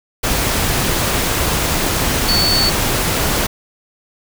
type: tone in noise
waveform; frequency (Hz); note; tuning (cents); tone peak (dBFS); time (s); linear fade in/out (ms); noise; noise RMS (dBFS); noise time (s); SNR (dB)
sine; 4466; C#8; +12; -14; 2.28-2.7; 10; pink; -17; 0.23-3.47; 0
effects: none